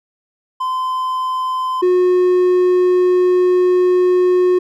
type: tone pair in turn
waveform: triangle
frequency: 1028 / 362.7 Hz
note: C6 / F#4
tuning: -31 / -34 cents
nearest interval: octave + tritone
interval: 1803 cents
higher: first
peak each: -15 / -8 dBFS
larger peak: second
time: 0.6-1.82 / 1.82-4.59 s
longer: second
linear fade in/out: 10 ms
effects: none